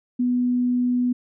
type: tone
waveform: sine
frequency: 246.9 Hz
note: B3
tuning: in tune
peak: -18 dBFS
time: 0.19-1.13 s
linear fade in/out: 10 ms
effects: none